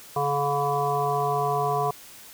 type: harmonic tone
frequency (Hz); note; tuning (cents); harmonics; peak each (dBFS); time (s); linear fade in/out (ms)
142.8; D3; -48; 1 / 3 / 5 / 7 / 8; -31 / -28 / -26 / -28 / -31; 0.16-1.91; 5
effects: white hiss -46 dBFS RMS until 2.33 s